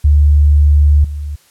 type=tone with level steps; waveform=sine; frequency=73.42 Hz; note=D2; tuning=in tune; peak=-5 / -19 dBFS; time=0.04-1.36 s; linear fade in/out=10 ms; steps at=1.04 s; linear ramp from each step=5 ms; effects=white hiss -50 dBFS RMS until 1.5 s + low-pass 12000 Hz 12 dB/octave